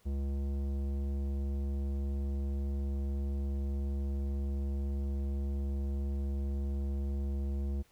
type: tone with tanh clipping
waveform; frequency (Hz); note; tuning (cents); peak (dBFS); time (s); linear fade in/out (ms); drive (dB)
sine; 69.3; C#2; 0; -33; 0.05-7.83; 20; 14
effects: pink hiss -67 dBFS RMS until 7.91 s